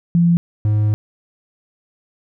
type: tone pair in turn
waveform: sine / triangle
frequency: 171 / 105.95 Hz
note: F3 / G#2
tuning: -36 / +35 cents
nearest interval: minor sixth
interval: 829 cents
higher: first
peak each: -10 / -11 dBFS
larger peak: first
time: 0.15-0.37 / 0.65-0.94 s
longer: second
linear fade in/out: 0 ms
effects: none